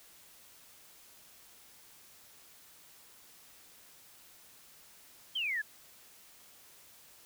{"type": "exponential sweep", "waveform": "sine", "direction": "down", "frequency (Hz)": [3240, 1646], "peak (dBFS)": -31, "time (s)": [5.35, 5.62], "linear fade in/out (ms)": 10, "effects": ["white hiss -58 dBFS RMS until 7.25 s"]}